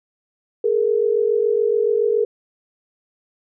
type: tone pair together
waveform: sine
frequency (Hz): 419.1 / 466.2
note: G#4 / A#4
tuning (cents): +16 / 0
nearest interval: major second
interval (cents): 184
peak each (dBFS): -18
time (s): 0.64-2.25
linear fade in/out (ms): 5
effects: none